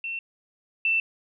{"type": "tone pair in turn", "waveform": "sine", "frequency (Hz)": [2700, 2671], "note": ["E7", "E7"], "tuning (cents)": [41, 22], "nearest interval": "unison", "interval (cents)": 19, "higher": "first", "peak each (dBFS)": [-29, -20], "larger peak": "second", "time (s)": [[0.04, 0.19], [0.85, 1]], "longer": "neither", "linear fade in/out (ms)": 2, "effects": []}